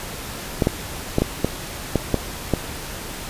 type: clicks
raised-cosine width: 2 ms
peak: -3 dBFS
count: 8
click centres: 0.622 / 0.671 / 1.184 / 1.22 / 1.446 / 1.957 / 2.143 / 2.537 s
effects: pink hiss -32 dBFS RMS until 3.29 s + resampled to 32000 Hz